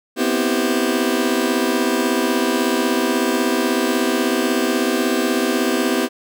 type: chord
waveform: sawtooth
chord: C major seventh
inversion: third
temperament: just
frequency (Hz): 245.3 / 261.6 / 327 / 392.4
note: B3 / C4 / E4 / G4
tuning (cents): -12 / 0 / -14 / +2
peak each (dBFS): -18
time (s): 0.16-6.09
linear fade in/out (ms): 50
effects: none